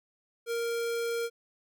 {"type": "tone", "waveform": "square", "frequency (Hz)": 466.2, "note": "A#4", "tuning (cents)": 0, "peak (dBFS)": -30, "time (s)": [0.46, 1.3], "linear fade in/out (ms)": 50, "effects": []}